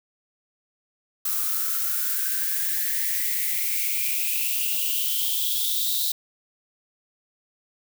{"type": "noise with high-pass filter sweep", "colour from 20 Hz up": "violet", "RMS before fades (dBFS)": -25, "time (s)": [1.25, 6.12], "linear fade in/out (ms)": 5, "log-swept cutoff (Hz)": [1200, 3900], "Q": 9.7, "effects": []}